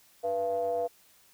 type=ring-modulated tone; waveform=triangle; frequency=97 Hz; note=G2; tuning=18 cents flat; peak=-22 dBFS; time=0.23-0.88 s; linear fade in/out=20 ms; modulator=586 Hz; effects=white hiss -61 dBFS RMS until 1.33 s